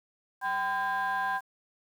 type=tone cluster; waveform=sine; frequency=776 / 1017 / 1605 Hz; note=G5 / C6 / G6; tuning=-18 / -50 / +40 cents; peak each=-30 dBFS; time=0.41-1.41 s; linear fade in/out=50 ms; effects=tanh soft clip ceiling -23 dBFS + 9-bit